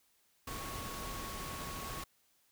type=tone in noise; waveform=sine; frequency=1106 Hz; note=C#6; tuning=4 cents flat; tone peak=-46 dBFS; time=0.47-2.04 s; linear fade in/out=5 ms; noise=pink; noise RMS=-43 dBFS; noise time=0.47-2.04 s; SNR=-6 dB; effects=white hiss -72 dBFS RMS until 2.51 s